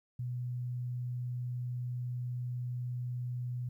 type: tone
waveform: sine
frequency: 123.47 Hz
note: B2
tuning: in tune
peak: -34 dBFS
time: 0.19-3.69 s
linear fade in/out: 5 ms
effects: 12-bit